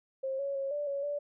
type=tone with pitch steps; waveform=sine; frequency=533 / 557 / 546 / 585 / 559 / 580 Hz; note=C5 / C#5 / C#5 / D5 / C#5 / D5; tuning=+32 / +8 / -26 / -7 / +14 / -22 cents; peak=-31 dBFS; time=0.23-1.19 s; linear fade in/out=10 ms; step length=160 ms; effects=none